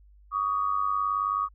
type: tone pair together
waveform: sine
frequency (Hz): 1135 / 1234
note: C#6 / D#6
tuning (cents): +41 / -15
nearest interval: minor second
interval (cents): 144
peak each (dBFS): -27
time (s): 0.31-1.49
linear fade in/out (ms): 50
effects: added 50 Hz sine -52 dBFS peak until 1.54 s